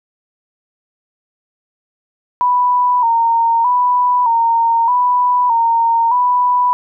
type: tone with vibrato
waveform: sine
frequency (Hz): 954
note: A#5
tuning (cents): +40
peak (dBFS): -10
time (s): 2.41-6.73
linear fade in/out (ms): 0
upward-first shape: square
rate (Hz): 0.81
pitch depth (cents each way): 60
effects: none